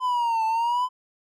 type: exponential two-way sweep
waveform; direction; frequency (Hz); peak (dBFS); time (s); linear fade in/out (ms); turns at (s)
triangle; down then up; 1021 to 880 to 1017; -19; 0-0.89; 50; 0.45
effects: none